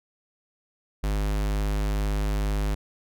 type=tone; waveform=square; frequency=51.1 Hz; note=G#1; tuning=27 cents flat; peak=-24 dBFS; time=1.03-2.75 s; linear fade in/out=10 ms; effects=none